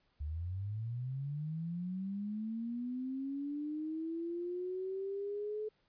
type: linear sweep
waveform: sine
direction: up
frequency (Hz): 70.8 to 432.2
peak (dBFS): -36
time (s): 0.2-5.69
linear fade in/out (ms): 10
effects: pink hiss -75 dBFS RMS until 5.88 s + resampled to 11025 Hz